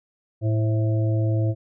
harmonic tone with a mistuned harmonic, 110 Hz, A2, in tune, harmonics 1 / 3 / 5 / 6, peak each -19 / -29 / -33 / -35 dBFS, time 0.41-1.55 s, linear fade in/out 50 ms, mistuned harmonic 5, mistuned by -51 cents, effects none

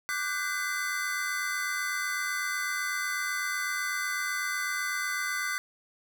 square chord, G major seventh, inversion second, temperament equal with one note detuned, 1174.7 / 1480 / 1568 / 2026 Hz, D6 / F#6 / G6 / B6, 0 / 0 / 0 / +44 cents, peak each -38 / -35 / -37 / -34 dBFS, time 0.09-5.58 s, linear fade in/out 0 ms, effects none

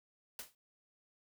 white noise with exponential decay, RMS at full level -41 dBFS, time 0.39-0.55 s, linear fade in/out 2 ms, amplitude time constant 34 ms, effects none

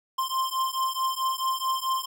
square beating tone pair, 1046.5 / 1051.1 Hz, C6 / C6, 0 / +8 cents, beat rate 4.6 Hz, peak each -29 dBFS, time 0.18-2.06 s, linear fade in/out 10 ms, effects none

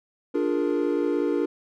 triangle chord, Bb dominant seventh, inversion first, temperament equal with one note detuned, 293.7 / 350.4 / 415.3 / 466.2 Hz, D4 / F4 / Ab4 / Bb4, 0 / +6 / 0 / 0 cents, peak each -24 / -25 / -27 / -26 dBFS, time 0.34-1.46 s, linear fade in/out 10 ms, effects none

